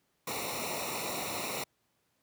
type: noise with comb filter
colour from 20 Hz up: pink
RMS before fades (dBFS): -36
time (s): 0.27-1.64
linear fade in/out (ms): 5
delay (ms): 0.62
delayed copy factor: -0.85
effects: pink hiss -75 dBFS RMS until 2.22 s + high-pass 100 Hz 12 dB/octave